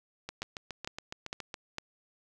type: two click trains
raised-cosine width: 0.2 ms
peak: -21 / -18 dBFS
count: 10 / 4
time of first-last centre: 0.29-1.542 / 0.42-1.784 s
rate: 7.19 / 2.2 Hz
effects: none